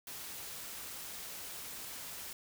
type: noise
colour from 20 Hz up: white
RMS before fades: -45 dBFS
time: 0.07-2.33 s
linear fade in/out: 2 ms
effects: none